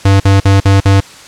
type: tone bursts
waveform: square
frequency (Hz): 98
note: G2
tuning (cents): 0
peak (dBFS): -5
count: 5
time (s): 0.05-1.004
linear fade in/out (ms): 5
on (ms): 150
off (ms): 51
effects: white hiss -34 dBFS RMS until 1.27 s + low-pass 7000 Hz 12 dB/octave